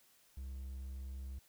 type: tone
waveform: triangle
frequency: 66 Hz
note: C2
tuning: 16 cents sharp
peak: -40 dBFS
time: 0.37-1.39 s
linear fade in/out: 5 ms
effects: white hiss -68 dBFS RMS until 1.48 s